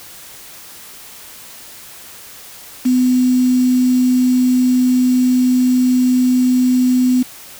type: tone with quantisation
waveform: sine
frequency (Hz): 252.1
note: B3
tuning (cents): +36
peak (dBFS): -10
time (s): 2.85-7.23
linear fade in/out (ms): 10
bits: 5
effects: white hiss -37 dBFS RMS until 7.59 s